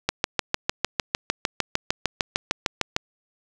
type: click train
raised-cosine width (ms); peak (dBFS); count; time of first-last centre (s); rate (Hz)
0.2; -3; 20; 0.09-2.964; 6.61
effects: none